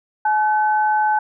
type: tone pair together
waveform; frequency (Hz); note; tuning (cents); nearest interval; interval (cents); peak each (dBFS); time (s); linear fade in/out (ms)
sine; 853 / 1518.3; G#5 / F#6; +46 / +44; minor seventh; 998; -15 / -23; 0.25-1.19; 5
effects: none